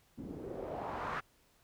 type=noise with low-pass filter sweep; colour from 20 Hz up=white; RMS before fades=-41 dBFS; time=0.17-1.21 s; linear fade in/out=20 ms; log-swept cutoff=240 to 1500 Hz; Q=2.4; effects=pink hiss -69 dBFS RMS until 1.63 s